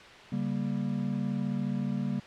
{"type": "chord", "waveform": "triangle", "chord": "G diminished", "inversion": "second", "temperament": "just", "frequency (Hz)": [141.12, 196, 235.2], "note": ["Db3", "G3", "Bb3"], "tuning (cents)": [31, 0, 16], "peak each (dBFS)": [-32, -30, -31], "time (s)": [0.32, 2.2], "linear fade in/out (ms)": 5, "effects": ["white hiss -48 dBFS RMS until 2.26 s", "low-pass 3000 Hz 12 dB/octave"]}